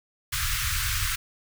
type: band-stop noise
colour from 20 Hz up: pink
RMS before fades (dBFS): -27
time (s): 0.32-1.16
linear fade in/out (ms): 10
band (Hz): 120 to 1200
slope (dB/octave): 48
effects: none